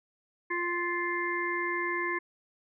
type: harmonic tone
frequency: 349.2 Hz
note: F4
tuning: in tune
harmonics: 1 / 3 / 5 / 6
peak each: -34 / -34 / -34 / -34 dBFS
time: 0.5-2.19 s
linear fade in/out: 10 ms
effects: none